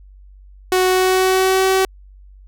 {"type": "tone with pitch glide", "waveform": "sawtooth", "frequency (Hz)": [370, 380.4], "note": ["F#4", "F#4"], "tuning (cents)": [0, 48], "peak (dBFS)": -9, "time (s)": [0.72, 1.85], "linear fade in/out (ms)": 2, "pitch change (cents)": 48, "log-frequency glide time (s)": [0.86, 1.65], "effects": ["added 48 Hz sine -40 dBFS peak until 2.47 s"]}